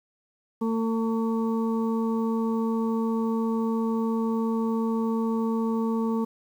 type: harmonic tone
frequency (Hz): 225.7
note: A3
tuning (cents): +44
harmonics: 1 / 2 / 4 / 5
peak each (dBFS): -24 / -30 / -36 / -38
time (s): 0.61-6.25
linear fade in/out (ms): 10
effects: 9-bit